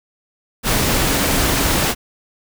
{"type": "tone in noise", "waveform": "sine", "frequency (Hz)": 277.2, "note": "C#4", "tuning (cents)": 0, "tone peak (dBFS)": -25, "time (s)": [1.05, 1.78], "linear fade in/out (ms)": 50, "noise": "pink", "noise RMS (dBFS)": -17, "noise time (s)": [0.63, 1.95], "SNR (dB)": -11, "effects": []}